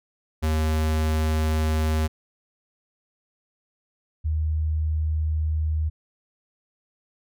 square / sine tone pair in turn, 78.2 / 77.86 Hz, D#2 / D#2, +9 / +2 cents, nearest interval unison, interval 7 cents, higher first, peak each -21 / -21 dBFS, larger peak neither, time 0.42-2.08 / 4.24-5.9 s, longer neither, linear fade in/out 20 ms, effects none

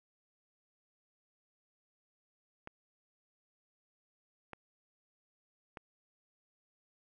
clicks, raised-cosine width 0.5 ms, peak -29 dBFS, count 3, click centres 2.674 / 4.533 / 5.772 s, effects none

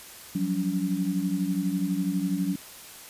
sine tone cluster, 177.8 / 189.9 / 283.5 Hz, F3 / F#3 / C#4, +31 / +45 / +39 cents, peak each -29 / -28 / -29 dBFS, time 0.35-2.56 s, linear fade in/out 5 ms, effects white hiss -45 dBFS RMS until 3.09 s + resampled to 32000 Hz

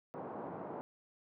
white band-pass noise, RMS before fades -44 dBFS, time 0.14-0.81 s, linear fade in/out 0 ms, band 130 to 910 Hz, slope 24 dB/octave, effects none

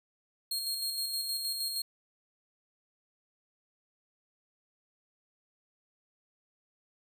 sawtooth tone with tremolo, 4248 Hz, C8, 25 cents sharp, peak -28 dBFS, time 0.51-1.82 s, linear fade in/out 5 ms, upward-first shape square, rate 6.4 Hz, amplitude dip 35%, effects none

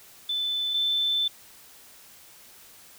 sine tone pair in turn, 3514 / 3530 Hz, A7 / A7, -3 / +5 cents, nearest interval unison, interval 8 cents, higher second, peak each -25 / -22 dBFS, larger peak second, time 0.29-0.74 / 0.74-1.28 s, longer second, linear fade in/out 5 ms, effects white hiss -51 dBFS RMS until 2.98 s

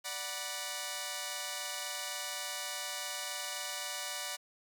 5% pulse chord, B minor, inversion first, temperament equal with one note detuned, 587.3 / 740 / 970.8 Hz, D5 / F#5 / B5, 0 / 0 / -30 cents, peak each -30 dBFS, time 0.04-4.37 s, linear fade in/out 20 ms, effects none

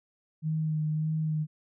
sine tone with vibrato, 155.56 Hz, D#3, in tune, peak -26 dBFS, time 0.42-1.47 s, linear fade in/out 50 ms, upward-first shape sine, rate 1.7 Hz, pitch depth 21 cents each way, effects none

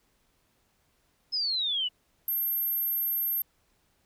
sine exponential sweep, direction down, 5200 to 2890 Hz, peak -26 dBFS, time 1.32-1.89 s, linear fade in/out 20 ms
sine tone, 12620 Hz, G9, 10 cents sharp, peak -26 dBFS, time 2.28-3.42 s, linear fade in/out 2 ms
effects pink hiss -70 dBFS RMS until 4.05 s

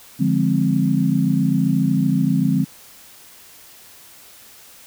sine chord, D half-diminished seventh, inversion none, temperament equal, 146.83 / 174.61 / 207.7 / 261.6 Hz, D3 / F3 / Ab3 / C4, 0 / 0 / 0 / 0 cents, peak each -21 / -20 / -21 / -20 dBFS, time 0.19-2.65 s, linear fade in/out 20 ms, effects white hiss -45 dBFS RMS until 4.86 s

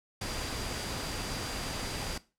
sine tone in noise, 4764 Hz, D8, 24 cents sharp, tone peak -46 dBFS, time 0.21-2.18 s, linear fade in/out 5 ms, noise pink, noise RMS -36 dBFS, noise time 0.21-2.18 s, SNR -13 dB, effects noise-tail reverb RT60 0.3 s tail -18 dB re dry + low-pass 10000 Hz 12 dB/octave

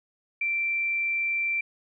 sine tone, 2349 Hz, D7, in tune, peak -24 dBFS, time 0.41-1.61 s, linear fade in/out 5 ms, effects none

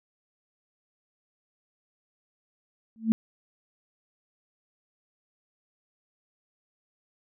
sine tone with exponential growth, 223.3 Hz, A3, 26 cents sharp, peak -14 dBFS, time 2.96-3.12 s, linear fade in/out 0 ms, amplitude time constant 33 ms, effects none

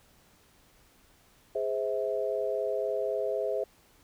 sine chord, Ab augmented, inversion none, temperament just, 415.3 / 519.1 / 648.9 Hz, Ab4 / C5 / E5, 0 / -14 / -27 cents, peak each -32 dBFS, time 1.55-3.64 s, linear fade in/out 5 ms, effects pink hiss -62 dBFS RMS until 4.03 s

